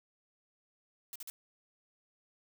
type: noise bursts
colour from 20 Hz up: blue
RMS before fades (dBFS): -44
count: 3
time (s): 1.13-1.3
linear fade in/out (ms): 0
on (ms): 26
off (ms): 46
effects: none